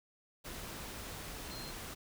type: tone in noise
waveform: sine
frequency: 4180 Hz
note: C8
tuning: 2 cents flat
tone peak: -48 dBFS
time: 1.5-1.72 s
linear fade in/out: 20 ms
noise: pink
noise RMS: -45 dBFS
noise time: 0.44-1.95 s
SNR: -6 dB
effects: none